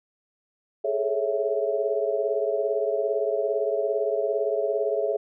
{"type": "chord", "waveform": "sine", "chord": "A major seventh", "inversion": "third", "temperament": "equal with one note detuned", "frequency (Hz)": [415.3, 432.9, 554.4, 659.3], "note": ["G#4", "A4", "C#5", "E5"], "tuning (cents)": [0, -28, 0, 0], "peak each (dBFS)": -28, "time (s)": [0.84, 5.17], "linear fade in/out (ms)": 10, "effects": []}